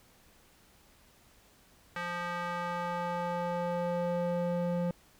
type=tone with band-pass filter sweep; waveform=square; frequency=174.61 Hz; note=F3; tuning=in tune; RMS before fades=-33 dBFS; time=1.96-4.91 s; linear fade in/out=2 ms; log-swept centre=1600 to 360 Hz; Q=1.5; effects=pink hiss -62 dBFS RMS until 5.19 s